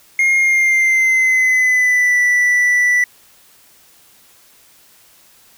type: tone with pitch glide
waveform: triangle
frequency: 2135 to 1969.1 Hz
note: C7 to B6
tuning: +34 to -6 cents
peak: -9 dBFS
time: 0.19-3.04 s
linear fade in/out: 2 ms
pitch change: -140 cents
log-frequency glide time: 0.38-2.19 s
effects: white hiss -49 dBFS RMS until 5.57 s